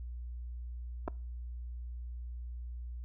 clicks, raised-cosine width 1 ms, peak -22 dBFS, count 2, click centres 1.078 / 1.081 s, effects noise-tail reverb RT60 0.4 s tail -25 dB re dry + added 60 Hz sine -39 dBFS peak until 3.04 s

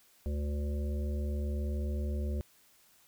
harmonic tone with a mistuned harmonic, 72.7 Hz, D2, 17 cents flat, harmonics 1 / 3 / 5 / 7 / 8, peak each -31 / -41 / -45 / -48 / -49 dBFS, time 0.26-2.41 s, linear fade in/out 0 ms, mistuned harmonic 7, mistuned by -21 cents, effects white hiss -64 dBFS RMS until 3.07 s

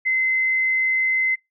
sine tone, 2057 Hz, C7, 30 cents flat, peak -17 dBFS, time 0.05-1.36 s, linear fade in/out 20 ms, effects noise-tail reverb RT60 0.2 s tail -26 dB re dry

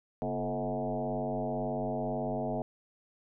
sine tone with frequency modulation, 439.3 Hz, A4, 3 cents flat, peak -30 dBFS, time 0.22-2.62 s, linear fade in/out 0 ms, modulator 98.1 Hz, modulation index 3.3, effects none

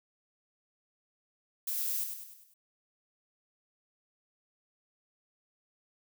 violet noise with echo, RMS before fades -34 dBFS, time 1.67-2.04 s, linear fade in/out 5 ms, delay 100 ms, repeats 5, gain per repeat -6 dB, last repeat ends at 2.54 s, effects none

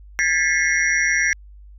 sine tone cluster, 1619 / 1758 / 1971 / 2138 / 5740 Hz, G#6 / A6 / B6 / C7 / F8, -45 / -2 / -4 / +37 / +47 cents, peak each -24 / -22 / -23 / -21 / -25 dBFS, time 0.19-1.33 s, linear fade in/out 0 ms, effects added 50 Hz sine -40 dBFS peak until 1.78 s

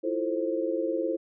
sine chord, F major seventh, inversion third, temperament equal with one note detuned, 329.6 / 349.2 / 440 / 527.8 Hz, E4 / F4 / A4 / C5, 0 / 0 / 0 / +15 cents, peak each -30 / -33 / -33 / -30 dBFS, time 0.03-1.17 s, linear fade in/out 20 ms, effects none

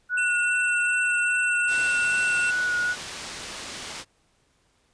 sine tone with vibrato, 1461 Hz, F#6, 22 cents flat, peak -22 dBFS, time 0.09-2.96 s, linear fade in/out 50 ms, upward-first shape sine, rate 2.5 Hz, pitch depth 18 cents each way
square tone, 2696 Hz, E7, 38 cents sharp, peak -26 dBFS, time 0.17-2.51 s, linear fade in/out 10 ms
white low-pass noise, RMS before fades -37 dBFS, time 1.67-4.05 s, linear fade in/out 50 ms, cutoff 5900 Hz, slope 12 dB/octave
effects pink hiss -66 dBFS RMS until 4.93 s + resampled to 22050 Hz

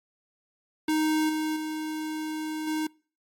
square tone with level steps, 311.1 Hz, D#4, in tune, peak -23 / -27 / -31 / -27 dBFS, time 0.88-2.87 s, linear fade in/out 5 ms, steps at 1.29 / 1.56 / 2.67 s, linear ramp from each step 5 ms, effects noise-tail reverb RT60 0.4 s tail -25 dB re dry + MP3 64 kbps

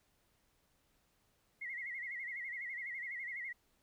sine tone with vibrato, 2032 Hz, B6, 49 cents sharp, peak -40 dBFS, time 1.61-3.53 s, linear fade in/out 10 ms, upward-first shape sine, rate 12 Hz, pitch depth 120 cents each way, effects pink hiss -75 dBFS RMS until 3.82 s

